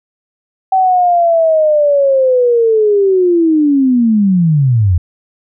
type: linear sweep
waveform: sine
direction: down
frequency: 766 to 81.7 Hz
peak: -7 dBFS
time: 0.72-4.98 s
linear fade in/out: 5 ms
effects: none

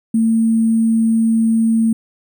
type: tone with sample-and-hold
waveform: sine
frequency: 225.6 Hz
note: A3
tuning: 44 cents sharp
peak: -11 dBFS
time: 0.14-1.93 s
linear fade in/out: 5 ms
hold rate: 8820 Hz
effects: none

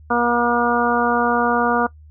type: harmonic tone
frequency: 239 Hz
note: A#3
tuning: 43 cents sharp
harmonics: 1 / 2 / 3 / 4 / 5 / 6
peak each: -22 / -22 / -22 / -22 / -22 / -22 dBFS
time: 0.1-1.87 s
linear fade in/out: 10 ms
effects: noise-tail reverb RT60 0.1 s tail -21 dB re dry + added 76 Hz sine -41 dBFS peak until 2.1 s

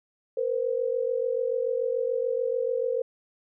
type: tone pair together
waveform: sine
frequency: 467.1 / 514 Hz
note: A#4 / C5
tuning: +3 / -31 cents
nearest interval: major second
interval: 166 cents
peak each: -27 dBFS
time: 0.37-3.02 s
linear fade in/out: 5 ms
effects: none

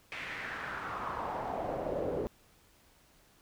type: noise with band-pass filter sweep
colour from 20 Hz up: brown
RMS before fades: -37 dBFS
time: 0.12-2.27 s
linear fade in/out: 0 ms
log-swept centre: 2400 to 420 Hz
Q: 3
effects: pink hiss -64 dBFS RMS until 3.41 s

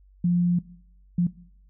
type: tone bursts at uneven times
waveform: sine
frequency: 175.4 Hz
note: F3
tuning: 8 cents sharp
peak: -18 dBFS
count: 2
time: 0.24-0.59 / 1.18-1.27 s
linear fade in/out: 5 ms
effects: noise-tail reverb RT60 0.7 s tail -20 dB re dry + added 48 Hz sine -52 dBFS peak until 1.69 s

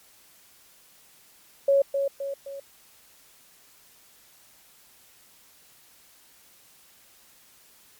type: tone with echo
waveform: sine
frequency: 554.4 Hz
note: C#5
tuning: in tune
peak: -16 dBFS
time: 1.68-1.82 s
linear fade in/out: 5 ms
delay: 260 ms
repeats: 3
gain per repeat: -6 dB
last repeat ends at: 2.6 s
effects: white hiss -56 dBFS RMS until 7.99 s + MP3 96 kbps

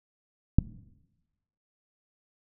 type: click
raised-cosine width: 5 ms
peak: -6 dBFS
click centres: 0.586 s
effects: noise-tail reverb RT60 1.0 s tail -18 dB re dry

